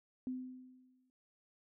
sine tone with exponential decay, 255.4 Hz, C4, 42 cents flat, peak -35 dBFS, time 0.27-1.1 s, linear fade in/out 1 ms, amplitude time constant 180 ms, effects none

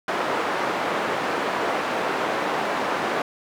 white band-pass noise, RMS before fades -25 dBFS, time 0.08-3.22 s, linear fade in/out 2 ms, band 270 to 1200 Hz, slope 12 dB/octave, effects none

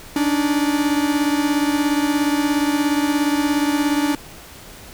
45% pulse beating tone pair, 288 / 305 Hz, D4 / D#4, -34 / -34 cents, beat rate 17 Hz, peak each -18 / -22 dBFS, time 0.16-4.15 s, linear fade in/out 2 ms, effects pink hiss -40 dBFS RMS until 4.93 s

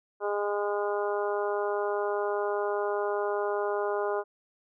harmonic tone, 205 Hz, G#3, 22 cents flat, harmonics 2 / 3 / 4 / 5 / 6 / 7, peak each -29 / -33 / -35 / -37 / -39 / -40 dBFS, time 0.2-4.24 s, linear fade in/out 50 ms, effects none

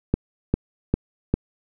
click train, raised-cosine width 3 ms, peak -5 dBFS, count 4, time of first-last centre 0.14-1.34 s, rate 2.5 Hz, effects none

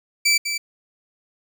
20% pulse tone with echo, 2322 Hz, D7, 20 cents flat, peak -10 dBFS, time 0.25-0.38 s, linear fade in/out 10 ms, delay 200 ms, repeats 1, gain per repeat -8 dB, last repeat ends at 0.58 s, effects none

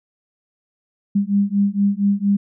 sine beating tone pair, 198.7 / 203 Hz, G3 / G#3, +24 / -39 cents, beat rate 4.3 Hz, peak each -18 dBFS, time 1.15-2.37 s, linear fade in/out 10 ms, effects none

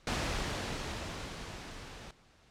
pink noise with level ramp, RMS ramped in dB -32 to -48 dBFS, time 0.07-2.11 s, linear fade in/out 2 ms, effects pink hiss -63 dBFS RMS until 2.5 s + low-pass 6000 Hz 12 dB/octave

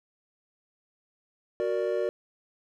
triangle chord, Gb augmented, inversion none, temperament equal, 370 / 466.2 / 587.3 Hz, Gb4 / Bb4 / D5, 0 / 0 / 0 cents, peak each -28 dBFS, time 1.6-2.09 s, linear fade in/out 0 ms, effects none

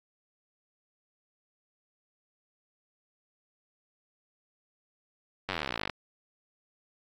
slowing click train, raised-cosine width 0.3 ms, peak -15 dBFS, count 28, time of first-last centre 5.49-5.897 s, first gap 10 ms, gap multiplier 1.03, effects AAC 64 kbps

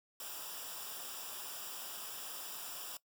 white noise with comb filter, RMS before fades -45 dBFS, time 0.2-2.97 s, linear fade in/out 2 ms, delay 0.47 ms, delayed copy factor -0.75, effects noise-tail reverb RT60 0.1 s tail -19 dB re dry

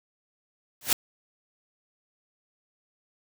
white noise with exponential growth, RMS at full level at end -17 dBFS, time 0.81-0.93 s, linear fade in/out 2 ms, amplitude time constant 26 ms, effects none

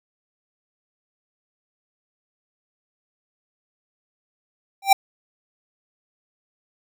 square tone with exponential growth, 784 Hz, G5, in tune, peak -7 dBFS, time 4.82-4.93 s, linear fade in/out 5 ms, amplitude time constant 22 ms, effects none

